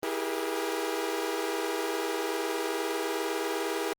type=tone cluster; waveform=sawtooth; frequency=327.8 / 395.9 / 415.7 / 478.1 Hz; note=E4 / G4 / G#4 / A#4; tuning=-10 / +17 / +2 / +44 cents; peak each=-31 dBFS; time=0.03-3.93 s; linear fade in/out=0 ms; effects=Opus 24 kbps